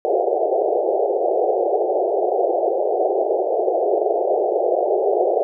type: band-pass noise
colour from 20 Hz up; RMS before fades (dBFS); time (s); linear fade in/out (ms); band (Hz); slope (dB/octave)
pink; -19; 0.05-5.43; 0; 360 to 770; 96
effects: none